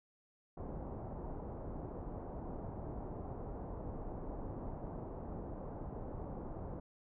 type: low-pass noise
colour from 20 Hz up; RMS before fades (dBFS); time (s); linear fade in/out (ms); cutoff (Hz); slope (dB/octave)
pink; -44; 0.57-6.8; 5; 870; 24
effects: none